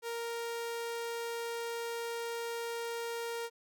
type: tone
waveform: sawtooth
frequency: 466.1 Hz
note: A#4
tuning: in tune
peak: -32 dBFS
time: 0.02-3.5 s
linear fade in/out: 50 ms
effects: none